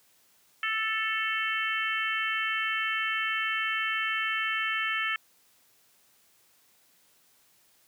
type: harmonic tone with a mistuned harmonic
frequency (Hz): 440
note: A4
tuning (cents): 0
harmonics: 3 / 4 / 5 / 6 / 7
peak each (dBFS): -33 / -31 / -33 / -35 / -36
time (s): 0.63-5.16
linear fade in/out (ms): 2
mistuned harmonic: 6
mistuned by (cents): +22
effects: white hiss -64 dBFS RMS until 7.87 s + high-pass 80 Hz 12 dB/octave